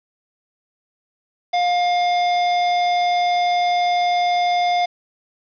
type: tone with notch filter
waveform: square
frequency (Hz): 708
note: F5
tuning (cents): +23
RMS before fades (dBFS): -18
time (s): 1.53-4.86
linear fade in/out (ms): 10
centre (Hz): 1400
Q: 1.2
effects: resampled to 11025 Hz + 7-bit